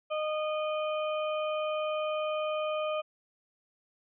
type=harmonic tone; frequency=615 Hz; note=D#5; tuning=20 cents flat; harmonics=1 / 2 / 4 / 5; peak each=-30 / -36 / -42 / -44 dBFS; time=0.1-3.02 s; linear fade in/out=20 ms; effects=none